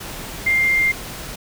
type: tone in noise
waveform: sine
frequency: 2105 Hz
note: C7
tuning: 10 cents sharp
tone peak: -14 dBFS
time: 0.46-0.92 s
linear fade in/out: 10 ms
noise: pink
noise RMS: -32 dBFS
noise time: 0-1.36 s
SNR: +15 dB
effects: none